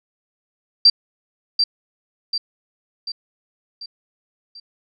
sine tone with echo, 4699 Hz, D8, in tune, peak -7 dBFS, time 0.85-0.9 s, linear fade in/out 5 ms, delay 740 ms, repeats 5, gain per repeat -6 dB, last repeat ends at 4.6 s, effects none

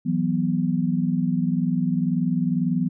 sine chord, E suspended second, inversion none, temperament equal, 164.81 / 185 / 246.9 Hz, E3 / F#3 / B3, 0 / 0 / 0 cents, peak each -24 dBFS, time 0.05-2.89 s, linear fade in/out 20 ms, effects none

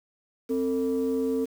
sine tone pair together, 262.8 / 450.2 Hz, C4 / A4, +8 / +40 cents, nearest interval major sixth, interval 932 cents, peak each -25 / -25 dBFS, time 0.49-1.46 s, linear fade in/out 20 ms, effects tanh soft clip ceiling -19 dBFS + 8-bit

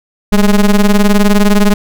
square ring-modulated tone, 104.4 Hz, G#2, 10 cents sharp, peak -3 dBFS, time 0.32-1.74 s, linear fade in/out 5 ms, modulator 94.6 Hz, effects none

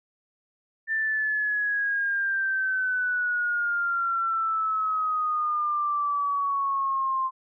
sine exponential sweep, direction down, 1786 to 1047 Hz, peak -23 dBFS, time 0.87-7.31 s, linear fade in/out 50 ms, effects none

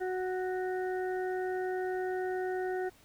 harmonic tone, 369.8 Hz, F#4, 1 cent flat, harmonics 1 / 2 / 4 / 5, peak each -32 / -38 / -44 / -46 dBFS, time 0-2.9 s, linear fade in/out 20 ms, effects pink hiss -61 dBFS RMS until 3.04 s

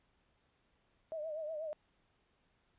sine tone with vibrato, 624 Hz, D#5, 5 cents sharp, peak -38 dBFS, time 1.12-1.73 s, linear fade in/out 0 ms, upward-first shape triangle, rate 8.2 Hz, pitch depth 96 cents each way, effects pink hiss -75 dBFS RMS until 2.78 s + resampled to 8000 Hz

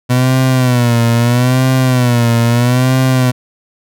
30% pulse tone with vibrato, 123.47 Hz, B2, in tune, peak -6 dBFS, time 0.09-3.32 s, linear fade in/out 20 ms, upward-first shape sine, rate 0.77 Hz, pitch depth 98 cents each way, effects none

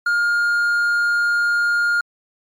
triangle tone with hard clipping, 1415 Hz, F6, 22 cents sharp, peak -16 dBFS, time 0.06-2.01 s, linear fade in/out 5 ms, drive 6 dB, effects MP3 96 kbps

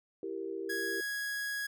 sine chord, E diminished, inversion none, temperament equal with one note detuned, 332.1 / 392 / 466.2 Hz, E4 / G4 / Bb4, +13 / 0 / 0 cents, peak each -41 / -38 / -42 dBFS, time 0.23-1.01 s, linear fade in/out 2 ms
45% pulse tone, 1661.2 Hz, G#6, in tune, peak -34 dBFS, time 0.69-1.67 s, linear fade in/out 10 ms
effects none

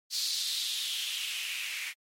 blue noise with band-pass filter sweep, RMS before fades -34 dBFS, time 0.1-1.94 s, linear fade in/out 50 ms, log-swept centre 4600 to 2200 Hz, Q 4, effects MP3 64 kbps

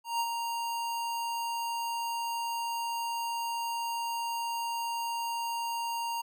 square tone with ADSR envelope, 932.3 Hz, A#5, in tune, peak -27 dBFS, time 0.04-6.22 s, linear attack 160 ms, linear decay 51 ms, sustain -5 dB, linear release 14 ms, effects none

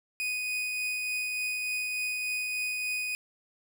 40% pulse tone with tremolo, 2489 Hz, D#7, in tune, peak -28 dBFS, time 0.2-3.15 s, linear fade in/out 0 ms, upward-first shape triangle, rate 3.4 Hz, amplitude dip 25%, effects none

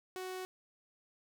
sawtooth tone, 371.2 Hz, F#4, 6 cents sharp, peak -36 dBFS, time 0.16-0.45 s, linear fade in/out 0 ms, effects none

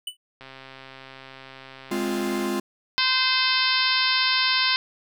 square tone with exponential decay, 2979 Hz, F#7, 11 cents sharp, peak -26 dBFS, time 0.07-0.17 s, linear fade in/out 5 ms, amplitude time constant 20 ms
click train, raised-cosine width 0.3 ms, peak -26 dBFS, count 274, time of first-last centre 0.41-2.463 s, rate 133 Hz
45% pulse chord, F minor, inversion first, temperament equal, 207.7 / 261.6 / 349.2 Hz, Ab3 / C4 / F4, 0 / 0 / 0 cents, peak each -29 / -30 / -27 dBFS, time 1.91-2.6 s, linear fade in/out 5 ms
harmonic tone, 517 Hz, C5, 21 cents flat, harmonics 2 / 3 / 4 / 5 / 6 / 7 / 8 / 9 / 10, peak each -28 / -28 / -28 / -28 / -28 / -28 / -28 / -28 / -28 dBFS, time 2.98-4.76 s, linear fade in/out 0 ms
effects none

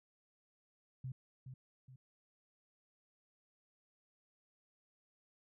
sine tone with echo, 129.6 Hz, C3, 16 cents flat, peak -40 dBFS, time 1.04-1.12 s, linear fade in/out 5 ms, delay 420 ms, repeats 2, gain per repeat -7 dB, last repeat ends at 1.96 s, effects none

